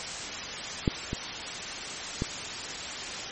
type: clicks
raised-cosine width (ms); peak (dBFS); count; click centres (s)
3; -9 / -17 / -14; 3; 0.878 / 1.131 / 2.221
effects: white hiss -35 dBFS RMS until 3.31 s + MP3 32 kbps